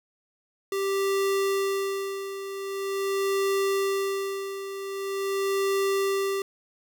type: tone with tremolo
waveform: square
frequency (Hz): 392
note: G4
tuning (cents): 0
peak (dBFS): -23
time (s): 0.72-6.42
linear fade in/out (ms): 2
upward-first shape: sine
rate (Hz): 0.44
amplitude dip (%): 70
effects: none